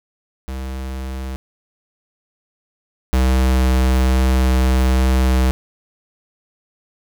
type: tone pair in turn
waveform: square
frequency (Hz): 65.5 / 64.37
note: C2 / C2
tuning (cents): +2 / -28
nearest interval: unison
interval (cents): 30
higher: first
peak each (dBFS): -25 / -13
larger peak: second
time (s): 0.48-1.36 / 3.13-5.51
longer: second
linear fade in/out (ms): 0
effects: none

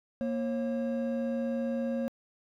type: tone pair together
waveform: triangle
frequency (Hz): 234.4 / 541.9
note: A#3 / C#5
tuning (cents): +10 / -39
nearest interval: octave + minor third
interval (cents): 1451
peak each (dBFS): -28 / -31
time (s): 0.21-2.08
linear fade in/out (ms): 0
effects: tanh soft clip ceiling -20 dBFS

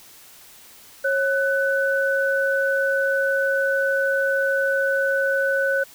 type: tone pair together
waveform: sine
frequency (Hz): 546 / 1497.8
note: C#5 / F#6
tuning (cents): -26 / +21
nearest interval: octave + perfect fourth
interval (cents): 1747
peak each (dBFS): -21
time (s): 1.04-5.84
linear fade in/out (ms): 10
effects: white hiss -47 dBFS RMS until 5.94 s

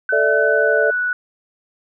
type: tone with pitch glide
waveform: sine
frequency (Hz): 1515 to 1475.3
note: F#6 to F#6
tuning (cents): +40 to -5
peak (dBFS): -17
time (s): 0.09-1.13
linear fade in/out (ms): 2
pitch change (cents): -45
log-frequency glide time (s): 0.29-1
type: chord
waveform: sine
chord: A suspended fourth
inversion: none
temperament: equal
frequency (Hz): 440 / 587.3 / 659.3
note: A4 / D5 / E5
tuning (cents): 0 / 0 / 0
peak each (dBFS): -18 / -18 / -21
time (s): 0.12-0.91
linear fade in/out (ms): 10
effects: none

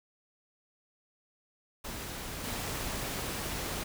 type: noise with level steps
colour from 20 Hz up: pink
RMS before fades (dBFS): -40 / -36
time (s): 1.84-3.84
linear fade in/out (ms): 10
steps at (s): 2.43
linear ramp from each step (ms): 20
effects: none

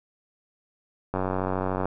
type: click train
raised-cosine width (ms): 1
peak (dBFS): -13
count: 68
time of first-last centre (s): 1.14-1.856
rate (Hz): 93.6
effects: none

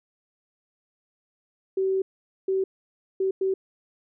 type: tone bursts at uneven times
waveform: sine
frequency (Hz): 382.4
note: G4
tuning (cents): -43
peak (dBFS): -21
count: 4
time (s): 1.77-2.02 / 2.48-2.64 / 3.2-3.31 / 3.41-3.54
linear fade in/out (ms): 5
effects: none

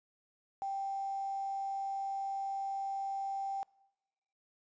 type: tone with quantisation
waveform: sine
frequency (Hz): 784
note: G5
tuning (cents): 0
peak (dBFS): -34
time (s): 0.62-3.63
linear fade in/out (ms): 0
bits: 9
effects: noise-tail reverb RT60 1.0 s tail -25 dB re dry + resampled to 16000 Hz

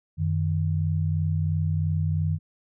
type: tone pair together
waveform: sine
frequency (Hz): 92.34 / 155.3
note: F#2 / D#3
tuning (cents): -3 / -3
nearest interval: major sixth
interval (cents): 900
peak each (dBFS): -24 / -25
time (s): 0.17-2.39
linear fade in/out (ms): 50
effects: none

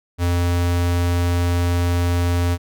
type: tone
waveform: square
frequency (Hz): 87.31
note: F2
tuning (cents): 0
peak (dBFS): -17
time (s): 0.18-2.58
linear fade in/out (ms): 50
effects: none

